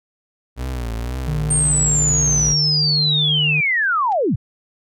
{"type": "tone with vibrato", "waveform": "35% pulse", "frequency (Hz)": 60.2, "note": "B1", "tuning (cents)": -44, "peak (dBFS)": -21, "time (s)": [0.56, 2.56], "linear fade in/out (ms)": 50, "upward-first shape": "triangle", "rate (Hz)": 2, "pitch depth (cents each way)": 150}
{"type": "tone", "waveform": "triangle", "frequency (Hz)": 151, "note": "D3", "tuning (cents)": 48, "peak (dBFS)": -18, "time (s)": [1.27, 3.61], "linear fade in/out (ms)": 10}
{"type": "linear sweep", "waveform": "sine", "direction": "down", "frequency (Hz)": [8750, 81.2], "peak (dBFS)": -15, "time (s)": [1.5, 4.36], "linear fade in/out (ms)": 10}
{"type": "clicks", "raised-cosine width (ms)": 0.2, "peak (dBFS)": [-28, -25], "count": 2, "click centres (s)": [4.119, 4.124]}
{"effects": []}